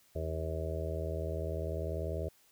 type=harmonic tone; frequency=80.2 Hz; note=E2; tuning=47 cents flat; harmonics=1 / 2 / 4 / 5 / 6 / 7 / 8; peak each=-36 / -43 / -47 / -42 / -44 / -43 / -42 dBFS; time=0.15-2.29 s; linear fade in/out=10 ms; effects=white hiss -66 dBFS RMS until 2.51 s